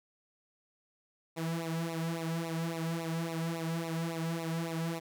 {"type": "tone with flanger", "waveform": "sawtooth", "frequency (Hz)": 164.81, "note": "E3", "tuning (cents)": 0, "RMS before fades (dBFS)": -35, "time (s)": [1.36, 5], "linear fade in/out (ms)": 20, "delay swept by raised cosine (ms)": [0.61, 2.81], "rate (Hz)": 3.6, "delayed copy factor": -0.95, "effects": []}